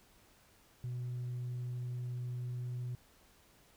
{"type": "tone with tanh clipping", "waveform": "triangle", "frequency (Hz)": 123.47, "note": "B2", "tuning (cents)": 0, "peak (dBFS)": -37, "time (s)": [0.84, 2.95], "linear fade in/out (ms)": 0, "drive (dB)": 6, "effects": ["pink hiss -65 dBFS RMS until 3.76 s"]}